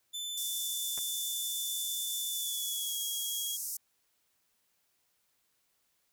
sawtooth tone with pitch glide, 3520 to 3303 Hz, A7 to G#7, 0 to -10 cents, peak -33 dBFS, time 0.13-3.57 s, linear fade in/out 20 ms, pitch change -110 cents, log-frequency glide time 2.29-2.98 s
white band-pass noise, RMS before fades -38 dBFS, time 0.37-3.77 s, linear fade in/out 5 ms, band 5500 to 15000 Hz, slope 48 dB/octave
clicks, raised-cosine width 0.5 ms, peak -31 / -34 dBFS, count 2, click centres 0.977 / 0.987 s
effects white hiss -75 dBFS RMS until 6.12 s

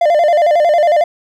triangle tone with vibrato, 643 Hz, E5, 43 cents flat, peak -6 dBFS, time 0.01-1.04 s, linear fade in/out 5 ms, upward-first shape square, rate 11 Hz, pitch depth 120 cents each way, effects none

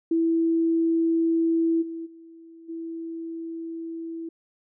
sine tone with level steps, 329.6 Hz, E4, in tune, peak -19 / -31 / -44 / -31 dBFS, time 0.11-4.29 s, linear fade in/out 5 ms, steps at 1.81 / 2.05 / 2.68 s, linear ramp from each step 20 ms, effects none

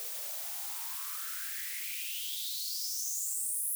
blue noise with high-pass filter sweep, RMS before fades -37 dBFS, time 0-3.75 s, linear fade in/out 0 ms, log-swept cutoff 460 to 11000 Hz, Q 6.3, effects none

